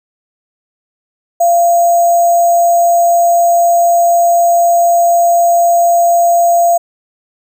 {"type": "tone with sample-and-hold", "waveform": "sine", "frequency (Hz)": 687, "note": "F5", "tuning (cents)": -29, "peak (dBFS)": -6, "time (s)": [1.4, 6.78], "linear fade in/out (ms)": 10, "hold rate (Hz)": 7350, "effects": []}